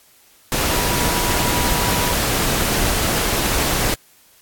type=tone in noise; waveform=sine; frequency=970 Hz; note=B5; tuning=31 cents flat; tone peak=-26 dBFS; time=0.71-2.14 s; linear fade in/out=0 ms; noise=pink; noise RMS=-19 dBFS; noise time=0.52-3.94 s; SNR=-10 dB; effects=white hiss -52 dBFS RMS until 4.41 s + AAC 64 kbps